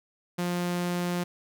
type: tone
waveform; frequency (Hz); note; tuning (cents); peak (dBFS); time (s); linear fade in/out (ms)
sawtooth; 176.3; F3; +17; -23; 0.38-1.24; 10
effects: none